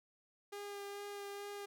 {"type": "tone with vibrato", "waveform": "sawtooth", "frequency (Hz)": 404.5, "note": "G#4", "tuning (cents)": -46, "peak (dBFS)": -40, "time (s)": [0.52, 1.66], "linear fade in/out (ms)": 10, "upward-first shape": "sine", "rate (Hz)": 2.3, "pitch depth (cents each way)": 13, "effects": []}